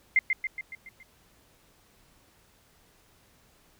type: tone with echo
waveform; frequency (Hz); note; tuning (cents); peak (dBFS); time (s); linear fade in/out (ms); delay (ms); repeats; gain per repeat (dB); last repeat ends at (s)
sine; 2093; C7; 0; -17; 0.16-0.19; 2; 140; 6; -5; 1.03
effects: pink hiss -62 dBFS RMS until 3.79 s